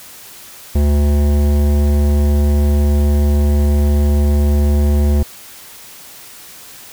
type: tone with hard clipping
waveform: sine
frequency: 72.8 Hz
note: D2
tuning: 15 cents flat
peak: -12 dBFS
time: 0.75-5.23 s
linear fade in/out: 5 ms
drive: 15 dB
effects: white hiss -37 dBFS RMS until 6.92 s